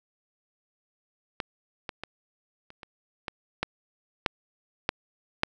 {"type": "clicks", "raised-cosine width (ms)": 0.3, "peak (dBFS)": [-13, -17, -19, -30, -26, -16, -10, -6, -7, -6], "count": 10, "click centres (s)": [1.402, 1.892, 2.036, 2.704, 2.832, 3.282, 3.63, 4.262, 4.891, 5.434], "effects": []}